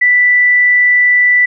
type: tone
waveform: sine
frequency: 1975.5 Hz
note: B6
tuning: in tune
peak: -6 dBFS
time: 0.01-1.46 s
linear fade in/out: 10 ms
effects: none